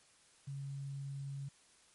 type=tone with quantisation; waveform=sine; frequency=138.59 Hz; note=C#3; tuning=in tune; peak=-40 dBFS; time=0.47-1.49 s; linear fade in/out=10 ms; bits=11; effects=white hiss -66 dBFS RMS until 1.94 s + MP3 48 kbps